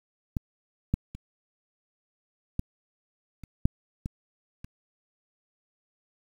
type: clicks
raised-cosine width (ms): 5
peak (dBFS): -15 / -11 / -27 / -15 / -30 / -8 / -19 / -29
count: 8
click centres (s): 0.368 / 0.94 / 1.15 / 2.594 / 3.437 / 3.655 / 4.059 / 4.645
effects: 8-bit